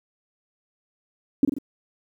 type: tone with echo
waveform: sine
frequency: 277.2 Hz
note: C#4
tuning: in tune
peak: -12 dBFS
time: 1.43-1.45 s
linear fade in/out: 2 ms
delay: 45 ms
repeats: 3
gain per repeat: -5 dB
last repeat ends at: 1.585 s
effects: 9-bit